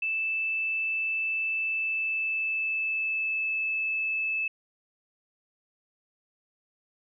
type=tone with pitch glide; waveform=sine; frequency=2637 to 2616 Hz; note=E7 to E7; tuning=0 to -14 cents; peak=-26 dBFS; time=0.02-4.48 s; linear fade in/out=5 ms; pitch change=-14 cents; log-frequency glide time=1.61-3.5 s; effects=none